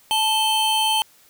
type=tone pair together; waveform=square; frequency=873 / 3111 Hz; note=A5 / G7; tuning=-14 / -14 cents; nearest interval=octave + minor seventh; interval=2200 cents; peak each=-21 dBFS; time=0.11-1.02 s; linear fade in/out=0 ms; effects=white hiss -54 dBFS RMS until 1.29 s